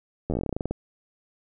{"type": "slowing click train", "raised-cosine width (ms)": 2, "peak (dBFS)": -14, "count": 16, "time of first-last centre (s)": [0.3, 0.71], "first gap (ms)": 11, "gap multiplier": 1.12, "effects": []}